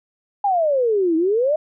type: exponential two-way sweep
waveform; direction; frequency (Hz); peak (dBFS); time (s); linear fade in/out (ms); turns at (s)
sine; down then up; 830.6 to 314.1 to 635; -15; 0.44-1.56; 5; 1.16
effects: none